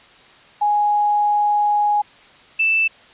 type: tone pair in turn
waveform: sine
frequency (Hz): 830.6 / 2647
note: G#5 / E7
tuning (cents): 0 / +7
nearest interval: octave + minor sixth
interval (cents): 2007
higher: second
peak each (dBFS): -14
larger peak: neither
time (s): 0.61-2.02 / 2.59-2.88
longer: first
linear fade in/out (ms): 10
effects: white hiss -47 dBFS RMS until 3.13 s + resampled to 8000 Hz